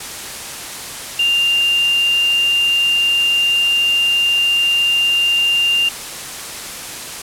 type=tone in noise; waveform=sine; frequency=2794 Hz; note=F7; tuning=in tune; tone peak=-12 dBFS; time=1.19-5.89 s; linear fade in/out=5 ms; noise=white; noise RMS=-28 dBFS; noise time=0-7.22 s; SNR=+13 dB; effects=low-pass 11000 Hz 12 dB/octave